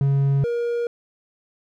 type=tone pair in turn; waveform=triangle; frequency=138.59 / 473.8 Hz; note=C#3 / A#4; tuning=0 / +28 cents; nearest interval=octave + major sixth; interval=2128 cents; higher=second; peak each=-14 / -19 dBFS; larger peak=first; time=0.01-0.44 / 0.44-0.87 s; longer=neither; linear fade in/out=2 ms; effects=none